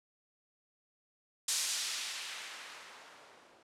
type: noise with low-pass filter sweep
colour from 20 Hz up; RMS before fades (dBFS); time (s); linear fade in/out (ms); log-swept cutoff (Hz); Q
violet; -40; 1.48-3.63; 5; 7000 to 480; 0.76
effects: low-pass 11000 Hz 12 dB/octave